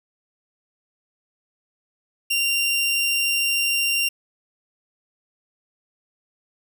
sawtooth tone, 2773 Hz, F7, 13 cents flat, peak -16 dBFS, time 2.3-4.09 s, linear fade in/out 10 ms, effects none

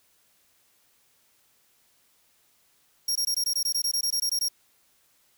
sawtooth tone bursts, 5588 Hz, F8, in tune, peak -21 dBFS, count 15, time 3.08-4.485 s, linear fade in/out 5 ms, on 75 ms, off 20 ms, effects white hiss -65 dBFS RMS until 5.37 s

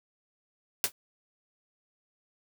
white noise with exponential decay, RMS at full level -21 dBFS, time 0.84-0.92 s, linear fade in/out 1 ms, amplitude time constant 16 ms, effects none

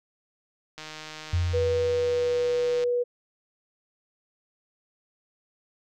click train, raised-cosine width 0.2 ms, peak -22 dBFS, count 320, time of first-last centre 0.78-2.838 s, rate 155 Hz
sine tone with exponential decay, 87.31 Hz, F2, in tune, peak -20 dBFS, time 1.33-2.9 s, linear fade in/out 5 ms, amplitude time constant 340 ms
sine tone, 486.6 Hz, B4, 26 cents flat, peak -22 dBFS, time 1.53-3.04 s, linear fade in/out 20 ms
effects none

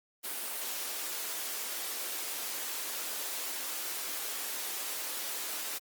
white high-pass noise, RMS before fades -37 dBFS, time 0.23-5.79 s, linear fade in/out 20 ms, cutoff 280 Hz, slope 24 dB/octave, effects Opus 32 kbps

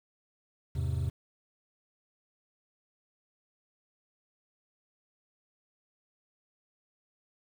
triangle chord, E augmented, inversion none, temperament equal, 82.41 / 103.83 / 130.81 Hz, E2 / G#2 / B#2, 0 / 0 / 0 cents, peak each -30 / -33 / -31 dBFS, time 0.75-1.1 s, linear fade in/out 10 ms, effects 9-bit

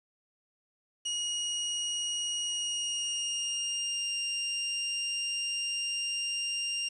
25% pulse tone with pitch glide, 2884 to 2795 Hz, F#7 to F7, -45 to +1 cents, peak -27 dBFS, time 1.05-6.89 s, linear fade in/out 10 ms, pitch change -54 cents, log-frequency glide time 2.45-4.16 s, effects resampled to 24000 Hz + 9-bit

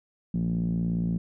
5% pulse tone with low-pass filter, 57.3 Hz, A#1, 29 cents flat, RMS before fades -27 dBFS, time 0.34-1.18 s, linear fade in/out 5 ms, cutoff 190 Hz, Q 6.8, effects none

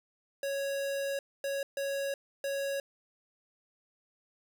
square tone bursts at uneven times, 554 Hz, C#5, 1 cent flat, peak -32 dBFS, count 4, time 0.43-1.19 / 1.44-1.63 / 1.77-2.14 / 2.44-2.8 s, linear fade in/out 2 ms, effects none

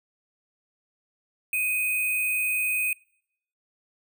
sine tone with sample-and-hold, 2500 Hz, D#7, 8 cents sharp, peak -23 dBFS, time 1.53-2.93 s, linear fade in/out 2 ms, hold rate 11025 Hz, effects noise-tail reverb RT60 0.7 s tail -24 dB re dry

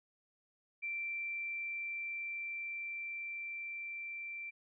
sine tone with level ramp, 2349 Hz, D7, in tune, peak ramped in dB -36 to -41 dBFS, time 0.82-4.51 s, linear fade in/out 20 ms, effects none

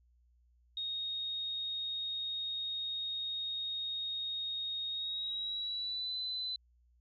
sine tone with pitch glide, 3729 to 4020 Hz, A#7 to B7, 0 to +30 cents, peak -35 dBFS, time 0.77-6.56 s, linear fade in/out 2 ms, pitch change +130 cents, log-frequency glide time 4.9-6.16 s, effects added 60 Hz sine -65 dBFS peak until 7 s

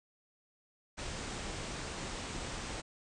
pink low-pass noise, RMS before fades -41 dBFS, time 0.97-2.82 s, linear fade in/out 20 ms, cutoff 8900 Hz, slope 96 dB/octave, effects none

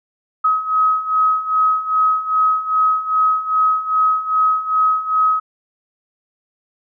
sine beating tone pair, 1270 / 1272.5 Hz, D#6 / D#6, +35 / +39 cents, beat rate 2.5 Hz, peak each -19 / -15 dBFS, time 0.44-5.4 s, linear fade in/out 10 ms, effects none

